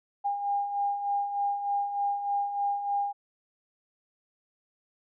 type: beating tone pair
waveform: sine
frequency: 805 / 808.3 Hz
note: G5 / G#5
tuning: +46 / -47 cents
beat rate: 3.3 Hz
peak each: -35 / -27 dBFS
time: 0.24-3.13 s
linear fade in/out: 20 ms
effects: none